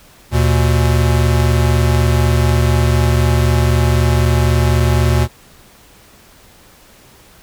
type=tone pair together; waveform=square; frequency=76.03 / 120 Hz; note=D#2 / B2; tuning=-39 / -49 cents; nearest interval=minor sixth; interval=790 cents; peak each=-14 dBFS; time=0.31-5.28 s; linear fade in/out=50 ms; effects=pink hiss -45 dBFS RMS until 7.42 s